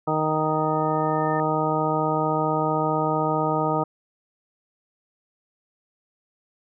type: harmonic tone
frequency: 155.56 Hz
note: D#3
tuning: in tune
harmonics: 1 / 2 / 3 / 4 / 5 / 6 / 8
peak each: -28 / -28 / -28 / -28 / -28 / -28 / -28 dBFS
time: 0.07-3.84 s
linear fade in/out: 10 ms
type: tone with exponential growth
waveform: sine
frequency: 1800 Hz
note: A6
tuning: 39 cents sharp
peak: -32 dBFS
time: 0.2-1.4 s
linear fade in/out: 1 ms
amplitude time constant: 260 ms
effects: none